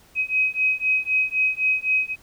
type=beating tone pair; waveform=sine; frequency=2529 / 2532.9 Hz; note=D#7 / D#7; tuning=+28 / +30 cents; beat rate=3.9 Hz; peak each=-22 dBFS; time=0.15-2.16 s; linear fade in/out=50 ms; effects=pink hiss -54 dBFS RMS until 2.22 s